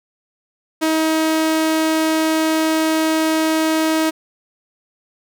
sawtooth tone, 317.6 Hz, D#4, 36 cents sharp, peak -11 dBFS, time 0.81-4.11 s, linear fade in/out 20 ms, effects none

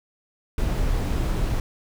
brown noise, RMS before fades -23 dBFS, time 0.58-1.6 s, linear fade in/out 2 ms, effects none

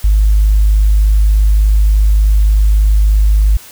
sine tone, 51.7 Hz, G#1, 7 cents flat, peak -5 dBFS, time 0.04-3.57 s, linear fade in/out 5 ms, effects tanh soft clip ceiling -1 dBFS + white hiss -36 dBFS RMS until 3.71 s

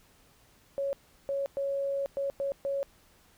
sine tone bursts at uneven times, 554.4 Hz, C#5, in tune, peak -28 dBFS, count 6, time 0.78-0.93 / 1.29-1.46 / 1.57-2.06 / 2.17-2.3 / 2.4-2.52 / 2.65-2.83 s, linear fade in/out 0 ms, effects pink hiss -62 dBFS RMS until 3.37 s

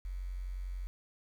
sine tone with quantisation, 45.55 Hz, F#1, 26 cents flat, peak -36 dBFS, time 0.05-0.87 s, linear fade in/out 0 ms, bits 10, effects none

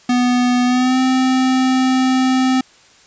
square tone with pitch glide, 246.9 to 259 Hz, B3 to C4, 0 to -17 cents, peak -13 dBFS, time 0.09-2.61 s, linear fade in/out 5 ms, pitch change +83 cents, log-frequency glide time 0.65-0.99 s, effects white hiss -48 dBFS RMS until 3.06 s + resampled to 16000 Hz

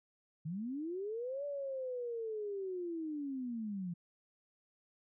sine linear two-way sweep, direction up then down, 146.83 to 580 to 168 Hz, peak -37 dBFS, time 0.45-3.94 s, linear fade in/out 10 ms, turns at 1.45 s, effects none

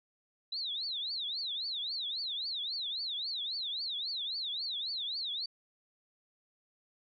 sine tone with vibrato, 3899 Hz, B7, 23 cents flat, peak -34 dBFS, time 0.52-5.46 s, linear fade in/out 5 ms, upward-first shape triangle, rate 3.7 Hz, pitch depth 300 cents each way, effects none

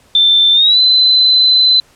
sine tone with pitch glide, 3555 to 4037 Hz, A7 to B7, +17 to +37 cents, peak -6 dBFS, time 0.15-1.8 s, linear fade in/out 2 ms, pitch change +220 cents, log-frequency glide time 0.53-0.79 s, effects pink hiss -49 dBFS RMS until 1.95 s + low-pass 11000 Hz 12 dB/octave

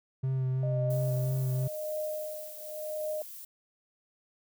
triangle tone with vibrato, 130.81 Hz, C3, in tune, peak -25 dBFS, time 0.23-1.68 s, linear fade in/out 10 ms, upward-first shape sine, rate 2.9 Hz, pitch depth 20 cents each way
sine tone with tremolo, 614 Hz, D#5, 23 cents flat, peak -30 dBFS, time 0.63-3.22 s, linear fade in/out 2 ms, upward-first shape triangle, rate 0.91 Hz, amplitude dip 90%
violet noise, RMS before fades -45 dBFS, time 0.9-3.45 s, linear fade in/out 5 ms
effects none

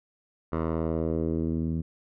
10% pulse tone with low-pass filter sweep, 81.1 Hz, E2, 28 cents flat, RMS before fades -28 dBFS, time 0.52-1.82 s, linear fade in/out 10 ms, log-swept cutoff 1200 to 190 Hz, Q 1.5, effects none

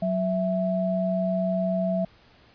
sine tone pair together, 185.01 / 659.3 Hz, F#3 / E5, 0 / 0 cents, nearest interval octave + minor seventh, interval 2200 cents, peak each -25 dBFS, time 0.02-2.05 s, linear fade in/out 5 ms, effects pink hiss -56 dBFS RMS until 2.54 s + resampled to 11025 Hz

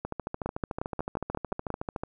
two click trains, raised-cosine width 1 ms, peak -16 / -18 dBFS, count 8 / 28, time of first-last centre 0.46-1.703 / 0.05-2.035 s, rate 5.63 / 13.6 Hz, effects none

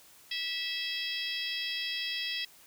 harmonic tone with a mistuned harmonic, 654 Hz, E5, 14 cents flat, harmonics 3 / 4 / 5 / 6 / 7 / 8, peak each -40 / -39 / -36 / -41 / -42 / -41 dBFS, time 0.31-2.45 s, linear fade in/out 5 ms, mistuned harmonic 7, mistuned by +50 cents, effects white hiss -57 dBFS RMS until 2.66 s

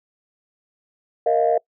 sine chord, Bb suspended fourth, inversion none, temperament equal with one note detuned, 466.2 / 627.7 / 698.5 Hz, Bb4 / Eb5 / F5, 0 / +15 / 0 cents, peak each -19 dBFS, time 1.26-1.58 s, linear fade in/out 5 ms, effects noise-tail reverb RT60 0.1 s tail -24 dB re dry + tanh soft clip ceiling -8 dBFS

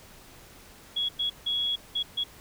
sine tone bursts at uneven times, 3344 Hz, G#7, 11 cents sharp, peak -25 dBFS, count 5, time 0.96-1.09 / 1.19-1.3 / 1.46-1.76 / 1.95-2.03 / 2.17-2.24 s, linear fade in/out 10 ms, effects pink hiss -51 dBFS RMS until 2.4 s

